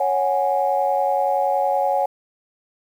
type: chord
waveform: sine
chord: C# suspended fourth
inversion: none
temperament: equal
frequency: 554.4 / 740 / 830.6 Hz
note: C#5 / F#5 / G#5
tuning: 0 / 0 / 0 cents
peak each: -21 dBFS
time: 0-2.06 s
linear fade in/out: 5 ms
effects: tanh soft clip ceiling -7 dBFS + 8-bit